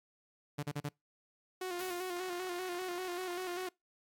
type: tone bursts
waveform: sawtooth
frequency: 145.8 Hz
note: D3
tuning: 12 cents flat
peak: -31 dBFS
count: 4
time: 0.58-0.892 s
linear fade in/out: 10 ms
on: 51 ms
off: 36 ms
type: tone with vibrato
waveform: sawtooth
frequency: 361.1 Hz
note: F#4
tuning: 42 cents flat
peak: -33 dBFS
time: 1.61-3.69 s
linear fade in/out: 5 ms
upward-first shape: square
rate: 5.1 Hz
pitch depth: 44 cents each way
type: noise with exponential decay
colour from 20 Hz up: white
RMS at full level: -46 dBFS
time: 1.79-2.9 s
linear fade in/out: 1 ms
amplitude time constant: 240 ms
effects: noise-tail reverb RT60 0.2 s tail -26 dB re dry + AAC 64 kbps